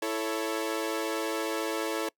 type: chord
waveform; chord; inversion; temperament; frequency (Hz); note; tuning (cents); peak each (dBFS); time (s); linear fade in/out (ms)
sawtooth; A major; second; equal with one note detuned; 331.2 / 440 / 554.4; E4 / A4 / C#5; +8 / 0 / 0; -29 / -29 / -31; 0.02-2.09; 5
effects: noise-tail reverb RT60 0.1 s tail -24 dB re dry